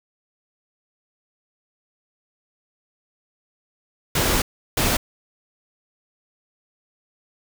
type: noise bursts at uneven times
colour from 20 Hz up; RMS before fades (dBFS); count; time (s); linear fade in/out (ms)
pink; -20; 2; 4.15-4.42 / 4.77-4.97; 5
effects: none